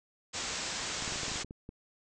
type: low-pass noise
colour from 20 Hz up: white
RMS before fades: -37 dBFS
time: 0.33-1.44 s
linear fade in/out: 20 ms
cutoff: 7900 Hz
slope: 96 dB/octave
type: clicks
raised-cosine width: 3 ms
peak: -30 dBFS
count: 11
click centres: 1.024 / 1.078 / 1.123 / 1.159 / 1.233 / 1.282 / 1.317 / 1.358 / 1.446 / 1.509 / 1.691 s
effects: none